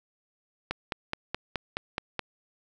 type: click train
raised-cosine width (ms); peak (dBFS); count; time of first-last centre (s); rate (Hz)
0.3; -13; 8; 0.71-2.193; 4.72
effects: none